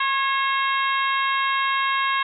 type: harmonic tone with a mistuned harmonic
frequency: 540 Hz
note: C#5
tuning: 45 cents flat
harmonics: 2 / 3 / 4 / 5 / 6 / 7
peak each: -22 / -26 / -28 / -30 / -32 / -33 dBFS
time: 0-2.23 s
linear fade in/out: 5 ms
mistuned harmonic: 3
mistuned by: +35 cents
effects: none